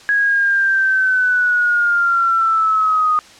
sine linear sweep, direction down, 1661.2 to 1234 Hz, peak -12 dBFS, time 0.09-3.19 s, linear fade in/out 0 ms, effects white hiss -42 dBFS RMS until 3.39 s + low-pass 6000 Hz 12 dB/octave

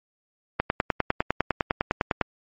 click train, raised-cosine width 0.5 ms, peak -6 dBFS, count 17, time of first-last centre 0.6-2.213 s, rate 9.92 Hz, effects MP3 32 kbps

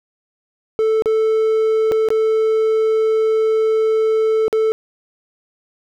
triangle tone with dropouts, 440 Hz, A4, in tune, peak -11 dBFS, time 0.79-4.72 s, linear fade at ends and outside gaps 0 ms, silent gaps 1.022-1.058 / 1.915-1.92 / 2.087-2.104 / 4.481-4.528 s, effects none

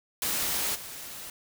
white noise with level steps, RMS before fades -29 / -41 dBFS, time 0.22-1.3 s, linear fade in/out 2 ms, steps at 0.74 s, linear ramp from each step 20 ms, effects none

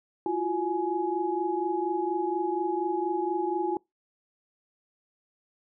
sine tone cluster, 339.1 / 363.3 / 839 Hz, E4 / F#4 / G#5, +49 / -32 / +17 cents, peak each -30 dBFS, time 0.26-3.77 s, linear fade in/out 2 ms, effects noise-tail reverb RT60 0.2 s tail -26 dB re dry

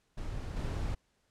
brown noise with level steps, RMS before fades -38 / -34 dBFS, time 0.17-0.95 s, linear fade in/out 10 ms, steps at 0.56 s, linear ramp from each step 10 ms, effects pink hiss -74 dBFS RMS until 1.3 s + low-pass 9000 Hz 12 dB/octave

